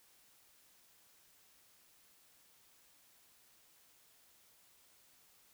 silence, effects white hiss -67 dBFS RMS until 5.53 s

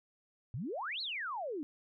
sine exponential two-way sweep, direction up then down, 104.3 to 4435 to 275.2 Hz, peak -36 dBFS, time 0.54-1.63 s, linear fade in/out 0 ms, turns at 1.01 s, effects none

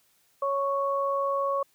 sine tone pair together, 554.4 / 1108.7 Hz, C#5 / C#6, 0 / 0 cents, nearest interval octave, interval 1200 cents, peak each -27 dBFS, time 0.42-1.63 s, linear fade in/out 5 ms, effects white hiss -66 dBFS RMS until 1.74 s + high-pass 60 Hz 12 dB/octave

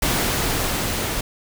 pink noise with level ramp, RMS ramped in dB -20 to -25 dBFS, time 0.02-1.21 s, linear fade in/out 5 ms, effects none

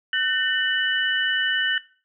sine tone cluster, 1518 / 1808 / 2971 Hz, F#6 / A6 / F#7, +44 / +47 / +6 cents, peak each -25 dBFS, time 0.13-1.78 s, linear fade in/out 2 ms, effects noise-tail reverb RT60 0.4 s tail -18 dB re dry

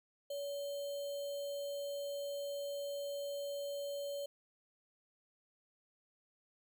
sine tone with sample-and-hold, 568 Hz, C#5, 42 cents sharp, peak -38 dBFS, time 0.3-4.26 s, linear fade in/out 5 ms, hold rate 3675 Hz, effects none

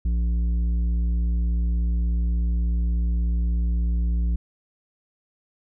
sine tone with tanh clipping, 58.27 Hz, A#1, in tune, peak -21 dBFS, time 0.05-4.36 s, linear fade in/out 5 ms, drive 8 dB, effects none

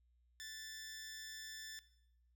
15% pulse tone with amplitude modulation, 1760 Hz, A6, in tune, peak -39 dBFS, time 0.4-1.79 s, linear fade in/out 0 ms, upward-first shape sine, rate 247 Hz, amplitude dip 40%, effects noise-tail reverb RT60 0.8 s tail -18 dB re dry + added 60 Hz sine -70 dBFS peak until 2.35 s

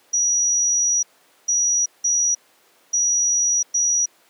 sine tone bursts at uneven times, 5810 Hz, F#8, 32 cents flat, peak -16 dBFS, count 5, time 0.13-1.03 / 1.48-1.86 / 2.04-2.35 / 2.93-3.63 / 3.74-4.06 s, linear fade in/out 10 ms, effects pink hiss -56 dBFS RMS until 4.29 s + high-pass 400 Hz 12 dB/octave

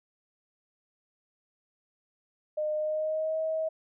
sine tone with pitch glide, 610 to 637 Hz, D#5 to D#5, -34 to +41 cents, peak -27 dBFS, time 2.57-3.69 s, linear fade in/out 10 ms, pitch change +75 cents, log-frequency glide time 2.74-3.39 s, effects none

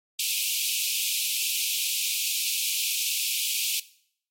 pink high-pass noise, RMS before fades -27 dBFS, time 0.19-3.8 s, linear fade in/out 5 ms, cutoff 2400 Hz, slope 96 dB/octave, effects noise-tail reverb RT60 0.6 s tail -18 dB re dry + MP3 64 kbps

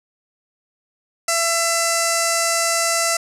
5% pulse tone with notch filter, 670 Hz, E5, 28 cents sharp, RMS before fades -19 dBFS, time 1.28-3.17 s, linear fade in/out 5 ms, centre 3400 Hz, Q 1.1, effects resampled to 32000 Hz + 8-bit

